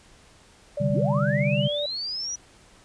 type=tone with pitch glide; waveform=sine; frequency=581 to 585.4 Hz; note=D5 to D5; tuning=-19 to -6 cents; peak=-26 dBFS; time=0.77-1.86 s; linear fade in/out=5 ms; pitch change=+13 cents; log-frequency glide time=1.09-1.34 s
type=chord; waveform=sine; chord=C suspended second; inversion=none; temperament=just; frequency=130.81 / 147.16 / 196.22 Hz; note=C3 / D3 / G3; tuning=0 / +4 / +2 cents; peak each=-26 / -25 / -26 dBFS; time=0.8-1.68 s; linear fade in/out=10 ms
type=linear sweep; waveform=sine; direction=up; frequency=61.6 to 5920 Hz; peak=-28 dBFS; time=0.9-2.36 s; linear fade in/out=10 ms
effects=pink hiss -54 dBFS RMS until 2.84 s + resampled to 22050 Hz